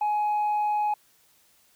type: tone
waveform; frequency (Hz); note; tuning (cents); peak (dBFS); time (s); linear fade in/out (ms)
sine; 839; G#5; +17; -20; 0.01-0.94; 5
effects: tanh soft clip ceiling -21 dBFS + white hiss -62 dBFS RMS until 1.75 s